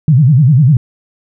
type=tone with vibrato; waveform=sine; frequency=138.59 Hz; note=C#3; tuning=in tune; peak=-4 dBFS; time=0.08-0.77 s; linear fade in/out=2 ms; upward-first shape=sine; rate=10 Hz; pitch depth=260 cents each way; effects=none